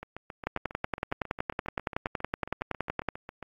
two click trains, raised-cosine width 0.5 ms, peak -24 / -13 dBFS, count 26 / 29, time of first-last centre 0.03-3.427 / 0.47-3.087 s, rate 7.36 / 10.7 Hz, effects AAC 32 kbps

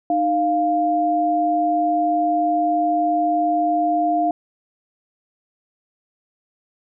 sine tone pair together, 307.2 / 698.5 Hz, D#4 / F5, -22 / 0 cents, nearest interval octave + major second, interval 1422 cents, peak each -22 / -17 dBFS, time 0.1-4.31 s, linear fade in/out 2 ms, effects none

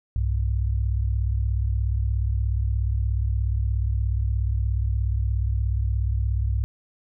sine tone pair together, 63.03 / 99.9 Hz, B1 / G2, +36 / +33 cents, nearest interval minor sixth, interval 797 cents, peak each -22 / -25 dBFS, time 0.16-6.64 s, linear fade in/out 0 ms, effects none

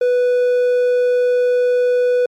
triangle tone, 493.9 Hz, B4, in tune, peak -10 dBFS, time 0.01-2.26 s, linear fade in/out 5 ms, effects MP3 64 kbps

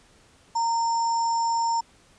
sine tone with sample-and-hold, 921 Hz, A#5, 21 cents flat, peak -21 dBFS, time 0.55-1.81 s, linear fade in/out 10 ms, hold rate 6300 Hz, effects pink hiss -57 dBFS RMS until 2.18 s + resampled to 22050 Hz

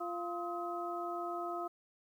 harmonic tone with a mistuned harmonic, 347.2 Hz, F4, 10 cents flat, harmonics 1 / 2 / 3 / 4, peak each -41 / -40 / -49 / -41 dBFS, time 0-1.68 s, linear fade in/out 10 ms, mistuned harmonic 4, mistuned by -150 cents, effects 11-bit

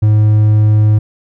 triangle tone, 106.7 Hz, G#2, 47 cents sharp, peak -4 dBFS, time 0.02-0.99 s, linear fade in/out 10 ms, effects none

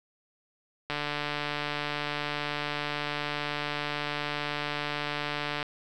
click train, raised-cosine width 0.3 ms, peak -15 dBFS, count 696, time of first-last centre 0.9-5.628 s, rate 147 Hz, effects none

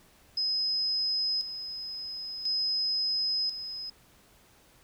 sine tone with tremolo, 5070 Hz, D#8, 32 cents sharp, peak -26 dBFS, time 0.37-3.9 s, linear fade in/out 5 ms, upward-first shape square, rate 0.48 Hz, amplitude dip 65%, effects pink hiss -60 dBFS RMS until 4.83 s

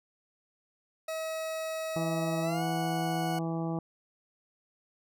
40% pulse tone with pitch glide, 640 to 735.2 Hz, D#5 to F#5, +49 to -11 cents, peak -32 dBFS, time 1.08-3.39 s, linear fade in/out 5 ms, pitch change +240 cents, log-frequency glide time 2.42-2.63 s
harmonic tone, 164.81 Hz, E3, in tune, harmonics 1 / 2 / 3 / 4 / 5 / 6 / 7, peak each -32 / -35 / -42 / -41 / -41 / -50 / -47 dBFS, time 1.96-3.79 s, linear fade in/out 2 ms
effects none

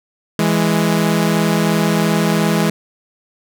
sawtooth tone pair together, 165.09 / 208 Hz, E3 / G#3, +3 / +3 cents, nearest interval major third, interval 400 cents, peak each -12 dBFS, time 0.39-2.7 s, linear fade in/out 2 ms, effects none

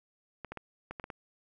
clicks, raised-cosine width 0.5 ms, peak -25 dBFS, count 7, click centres 0.447 / 0.52 / 0.573 / 0.91 / 0.998 / 1.041 / 1.102 s, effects none

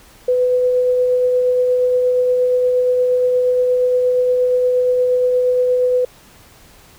sine tone with tremolo, 500 Hz, B4, 21 cents sharp, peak -11 dBFS, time 0.28-6.05 s, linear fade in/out 5 ms, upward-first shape triangle, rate 8.5 Hz, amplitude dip 25%, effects pink hiss -46 dBFS RMS until 6.98 s

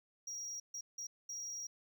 triangle tone bursts at uneven times, 5690 Hz, F8, 31 cents sharp, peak -40 dBFS, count 4, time 0.27-0.6 / 0.74-0.81 / 0.98-1.07 / 1.29-1.67 s, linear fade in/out 5 ms, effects none

